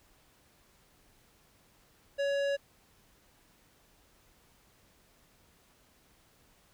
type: tone with tanh clipping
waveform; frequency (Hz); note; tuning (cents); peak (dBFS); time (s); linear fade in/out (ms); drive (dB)
sine; 561; C#5; +21; -30; 2.18-2.57; 20; 16
effects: pink hiss -65 dBFS RMS until 6.73 s